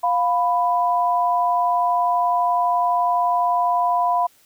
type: tone pair together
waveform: sine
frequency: 703.9 / 992 Hz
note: F5 / B5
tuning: +13 / +7 cents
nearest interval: tritone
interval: 594 cents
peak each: -19 dBFS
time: 0.03-4.27 s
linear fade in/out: 10 ms
effects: white hiss -56 dBFS RMS until 4.45 s